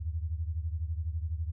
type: beating tone pair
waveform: sine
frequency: 77.78 / 89.78 Hz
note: D#2 / F2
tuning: 0 / +48 cents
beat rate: 12 Hz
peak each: -32 / -36 dBFS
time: 0-1.52 s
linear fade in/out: 20 ms
effects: none